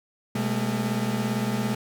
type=tone cluster; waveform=40% pulse; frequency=124.9 / 205.3 / 222.9 Hz; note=B2 / G#3 / A3; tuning=+20 / -20 / +23 cents; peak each=-29 / -27 / -28 dBFS; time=0.35-1.75 s; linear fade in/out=5 ms; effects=none